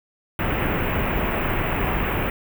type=band-stop noise; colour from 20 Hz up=pink; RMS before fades=-23 dBFS; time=0.39-2.3 s; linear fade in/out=2 ms; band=2800 to 16000 Hz; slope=48 dB/octave; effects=none